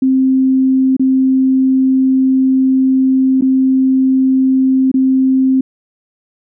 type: tone with dropouts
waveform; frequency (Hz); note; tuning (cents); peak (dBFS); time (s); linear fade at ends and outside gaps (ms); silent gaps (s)
sine; 262.8; C4; +8; -8; 0.02-5.61; 5; 0.967-0.995 / 3.411-3.421 / 4.916-4.941
effects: none